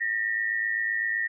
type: tone pair together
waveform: sine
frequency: 1813.2 / 1921 Hz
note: A#6 / B6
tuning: -48 / -48 cents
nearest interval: minor second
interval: 100 cents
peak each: -27 / -28 dBFS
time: 0-1.28 s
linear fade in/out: 20 ms
effects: none